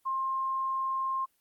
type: tone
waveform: sine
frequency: 1061 Hz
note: C6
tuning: 24 cents sharp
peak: -28 dBFS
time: 0.05-1.26 s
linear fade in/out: 20 ms
effects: white hiss -72 dBFS RMS until 1.4 s + Opus 24 kbps